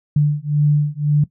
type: beating tone pair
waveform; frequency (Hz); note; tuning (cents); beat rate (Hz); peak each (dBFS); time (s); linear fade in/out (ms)
sine; 146.83 / 148.73; D3 / D3; 0 / +22; 1.9; -16; 0.16-1.24; 5
effects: noise-tail reverb RT60 0.1 s tail -17 dB re dry